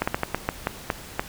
slowing click train, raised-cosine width 0.5 ms, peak -7 dBFS, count 9, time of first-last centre 0.02-1.195 s, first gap 55 ms, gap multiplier 1.27, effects pink hiss -41 dBFS RMS until 1.28 s

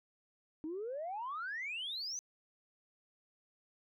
sine exponential sweep, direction up, 300.2 to 6272 Hz, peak -37 dBFS, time 0.64-2.19 s, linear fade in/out 0 ms, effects tanh soft clip ceiling -34 dBFS

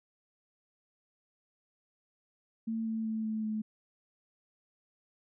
sine tone with pitch steps, 224.8 / 222.6 / 220.4 / 218.3 / 216.1 Hz, A3 / A3 / A3 / A3 / A3, +37 / +20 / +3 / -13 / -31 cents, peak -31 dBFS, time 2.67-3.62 s, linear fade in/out 10 ms, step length 190 ms, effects none

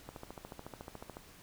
click train, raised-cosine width 1 ms, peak -30 dBFS, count 16, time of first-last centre 0.09-1.169 s, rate 13.9 Hz, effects pink hiss -57 dBFS RMS until 1.42 s

